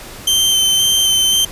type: tone with vibrato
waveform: sawtooth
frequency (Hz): 3108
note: G7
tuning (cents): -16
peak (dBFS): -8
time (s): 0.27-1.45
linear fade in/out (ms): 5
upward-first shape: square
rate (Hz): 1.9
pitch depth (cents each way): 12
effects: pink hiss -33 dBFS RMS until 1.51 s + resampled to 32000 Hz